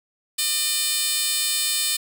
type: tone with high-pass filter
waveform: 10% pulse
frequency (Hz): 604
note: D5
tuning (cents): +48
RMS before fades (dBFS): -23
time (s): 0.38-1.97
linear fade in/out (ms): 10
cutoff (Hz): 5100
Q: 1.3
effects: none